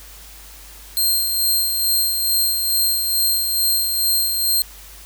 10% pulse tone with tremolo, 4186 Hz, C8, in tune, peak -8 dBFS, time 0.97-4.62 s, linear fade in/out 0 ms, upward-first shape sine, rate 2.3 Hz, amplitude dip 40%, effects added 50 Hz sine -42 dBFS peak until 5.05 s + white hiss -42 dBFS RMS until 5.05 s

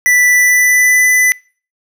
square tone with pitch glide, 1975.5 to 1999.6 Hz, B6 to B6, 0 to +21 cents, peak -8 dBFS, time 0.06-1.32 s, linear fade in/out 0 ms, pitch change +21 cents, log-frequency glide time 0.3-1.08 s, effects noise-tail reverb RT60 0.4 s tail -24 dB re dry

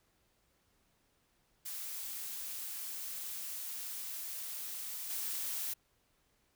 blue noise with level steps, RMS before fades -42 / -38 dBFS, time 1.65-5.74 s, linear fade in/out 10 ms, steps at 5.1 s, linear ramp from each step 2 ms, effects pink hiss -74 dBFS RMS until 6.55 s

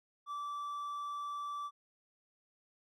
triangle tone, 1162 Hz, D6, 19 cents flat, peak -36 dBFS, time 0.26-1.71 s, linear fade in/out 50 ms, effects none

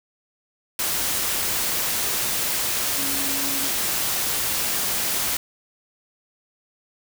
sine tone in noise, 275.5 Hz, C#4, 11 cents flat, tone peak -33 dBFS, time 2.98-3.68 s, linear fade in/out 2 ms, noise white, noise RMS -24 dBFS, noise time 0.79-5.37 s, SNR -12 dB, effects none

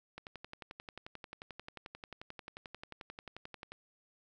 click train, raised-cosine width 0.3 ms, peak -29 dBFS, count 41, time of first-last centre 0.18-3.72 s, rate 11.3 Hz, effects none

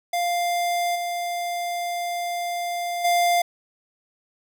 square tone with level steps, 698.5 Hz, F5, in tune, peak -22 / -26 / -18 dBFS, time 0.13-3.42 s, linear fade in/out 5 ms, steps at 0.95 / 3.04 s, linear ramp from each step 10 ms, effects none

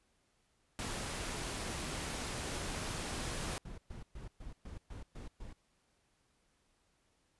pink noise, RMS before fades -40 dBFS, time 0.79-3.58 s, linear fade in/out 0 ms
brown noise bursts, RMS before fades -46 dBFS, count 11, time 2.9-5.53 s, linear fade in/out 5 ms, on 130 ms, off 120 ms
effects pink hiss -75 dBFS RMS until 7.39 s + resampled to 24000 Hz

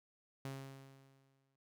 sawtooth tone with exponential decay, 135.5 Hz, C#3, 39 cents flat, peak -37 dBFS, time 0.45-1.56 s, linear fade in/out 2 ms, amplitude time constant 240 ms, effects noise-tail reverb RT60 0.2 s tail -26 dB re dry

